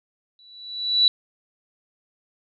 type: tone with exponential growth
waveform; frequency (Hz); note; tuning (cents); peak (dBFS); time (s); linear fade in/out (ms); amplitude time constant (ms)
sine; 3944; B7; -3; -11; 0.39-1.08; 1; 150
effects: none